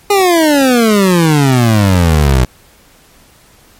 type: exponential sweep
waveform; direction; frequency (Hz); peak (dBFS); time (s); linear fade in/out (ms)
25% pulse; down; 414 to 61; -3; 0.1-2.45; 5
effects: pink hiss -45 dBFS RMS until 3.79 s + MP3 64 kbps